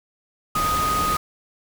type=tone in noise; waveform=sine; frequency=1244.5 Hz; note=D#6; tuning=in tune; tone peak=-20 dBFS; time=0.55-1.17 s; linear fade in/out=5 ms; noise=pink; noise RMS=-27 dBFS; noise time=0.55-1.17 s; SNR=+4 dB; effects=none